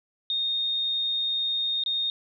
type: tone with dropouts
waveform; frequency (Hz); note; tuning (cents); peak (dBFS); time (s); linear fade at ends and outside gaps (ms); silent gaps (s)
sine; 3689; A#7; -19; -24; 0.3-2.1; 1; 1.837-1.861
effects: 11-bit